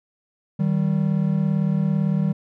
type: tone pair together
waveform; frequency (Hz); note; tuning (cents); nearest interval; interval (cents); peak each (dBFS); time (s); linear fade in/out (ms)
triangle; 155.56 / 193.41; D#3 / G3; 0 / -23; major third; 377; -19; 0.59-2.33; 10
effects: none